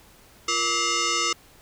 sine tone with frequency modulation, 1982 Hz, B6, 6 cents sharp, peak -21 dBFS, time 0.48-1.33 s, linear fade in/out 5 ms, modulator 818 Hz, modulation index 5.8, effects pink hiss -53 dBFS RMS until 1.61 s

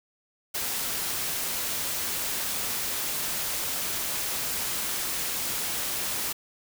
white noise, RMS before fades -30 dBFS, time 0.54-6.33 s, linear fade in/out 10 ms, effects none

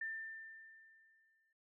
sine tone with exponential decay, 1789 Hz, A6, 28 cents sharp, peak -38 dBFS, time 0.01-1.53 s, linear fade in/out 5 ms, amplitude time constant 330 ms, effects none

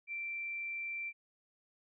sine tone, 2349 Hz, D7, in tune, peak -37 dBFS, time 0.07-1.13 s, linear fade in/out 50 ms, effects none

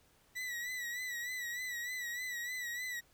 40% pulse tone with vibrato, 1954 Hz, B6, 19 cents flat, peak -37 dBFS, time 0.35-3.01 s, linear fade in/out 20 ms, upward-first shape sine, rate 3.3 Hz, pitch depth 59 cents each way, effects pink hiss -68 dBFS RMS until 3.13 s

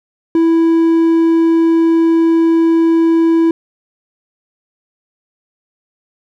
triangle tone, 329.6 Hz, E4, in tune, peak -6 dBFS, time 0.35-3.51 s, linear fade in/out 2 ms, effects none

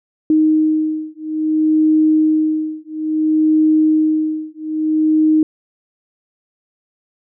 sine beating tone pair, 311.1 / 311.69 Hz, D#4 / D#4, 0 / +3 cents, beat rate 0.59 Hz, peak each -15 dBFS, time 0.3-5.43 s, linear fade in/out 2 ms, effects none

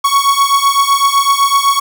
45% pulse beating tone pair, 1109 / 1116.9 Hz, C#6 / C#6, 0 / +13 cents, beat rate 7.9 Hz, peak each -12 dBFS, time 0.04-1.8 s, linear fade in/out 10 ms, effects 8-bit

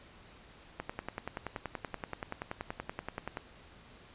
click train, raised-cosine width 0.5 ms, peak -21 dBFS, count 28, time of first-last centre 0.8-3.371 s, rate 10.5 Hz, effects pink hiss -56 dBFS RMS until 4.14 s + resampled to 8000 Hz

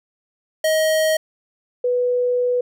square / sine tone pair in turn, 630 / 493.1 Hz, D#5 / B4, +21 / -3 cents, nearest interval major third, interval 424 cents, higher first, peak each -16 dBFS, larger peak neither, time 0.64-1.17 / 1.84-2.61 s, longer second, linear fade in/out 5 ms, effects none

